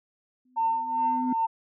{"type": "tone with exponential growth", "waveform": "sine", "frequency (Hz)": 252.7, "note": "B3", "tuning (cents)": 40, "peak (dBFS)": -22, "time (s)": [0.45, 1.33], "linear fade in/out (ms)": 5, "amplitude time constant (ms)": 190}
{"type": "tone with tremolo", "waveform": "sine", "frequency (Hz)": 904, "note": "A5", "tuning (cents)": 47, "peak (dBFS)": -20, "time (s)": [0.56, 1.47], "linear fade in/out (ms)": 20, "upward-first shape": "triangle", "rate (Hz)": 2.5, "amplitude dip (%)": 70}
{"effects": ["tanh soft clip ceiling -15 dBFS"]}